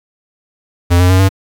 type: tone with pitch steps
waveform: square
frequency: 87.31 / 90.18 / 93.15 / 96.21 Hz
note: F2 / F#2 / F#2 / G2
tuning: 0 / -44 / +12 / -32 cents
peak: -7 dBFS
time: 0.9-1.292 s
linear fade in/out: 20 ms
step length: 98 ms
effects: 7-bit